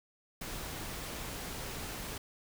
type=noise; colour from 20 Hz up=pink; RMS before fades=-41 dBFS; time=0.41-2.18 s; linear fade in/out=5 ms; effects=none